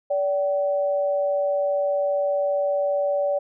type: tone pair together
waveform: sine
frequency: 575 / 767.5 Hz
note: D5 / G5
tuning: -37 / -37 cents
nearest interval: perfect fourth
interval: 500 cents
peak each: -20 / -30 dBFS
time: 0.1-3.39 s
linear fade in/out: 10 ms
effects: none